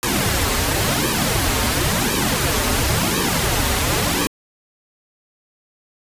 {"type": "noise with flanger", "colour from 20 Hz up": "pink", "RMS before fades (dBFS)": -19, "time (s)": [0.03, 4.27], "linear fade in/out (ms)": 0, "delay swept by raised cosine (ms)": [1.4, 6.1], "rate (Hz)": 0.95, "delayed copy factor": -0.85, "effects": ["resampled to 32000 Hz"]}